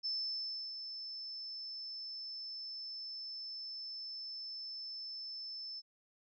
sine tone with ADSR envelope, 5274 Hz, E8, in tune, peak -34 dBFS, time 0.03-5.82 s, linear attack 26 ms, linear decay 670 ms, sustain -8 dB, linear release 37 ms, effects none

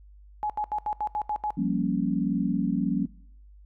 sine tone bursts, 843 Hz, G#5, 26 cents sharp, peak -25 dBFS, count 8, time 0.43-1.505 s, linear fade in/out 0 ms, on 67 ms, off 77 ms
sine chord, G half-diminished seventh, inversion third, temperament equal, 174.61 / 196 / 233.1 / 277.2 Hz, F3 / G3 / Bb3 / Db4, 0 / 0 / 0 / 0 cents, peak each -29 dBFS, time 1.57-3.06 s, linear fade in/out 10 ms
effects noise-tail reverb RT60 0.6 s tail -21 dB re dry + added 50 Hz sine -48 dBFS peak until 3.65 s

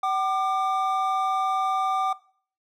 triangle tone pair together, 761.7 / 1196 Hz, G5 / D6, -50 / +31 cents, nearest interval minor sixth, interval 781 cents, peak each -23 dBFS, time 0.03-2.13 s, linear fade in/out 5 ms, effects noise-tail reverb RT60 0.5 s tail -20 dB re dry

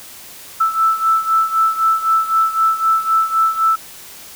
sine beating tone pair, 1318.5 / 1322.4 Hz, E6 / E6, 0 / +5 cents, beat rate 3.9 Hz, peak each -14 / -18 dBFS, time 0.6-3.76 s, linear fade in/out 10 ms, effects white hiss -37 dBFS RMS until 4.35 s

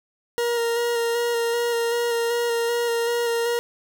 40% pulse tone with vibrato, 470 Hz, A#4, 14 cents sharp, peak -20 dBFS, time 0.38-3.59 s, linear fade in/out 0 ms, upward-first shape square, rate 2.6 Hz, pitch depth 16 cents each way, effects none

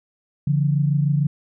sine tone pair together, 143.37 / 170 Hz, D3 / F3, -41 / -46 cents, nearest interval minor third, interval 295 cents, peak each -17 / -23 dBFS, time 0.47-1.27 s, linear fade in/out 5 ms, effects none

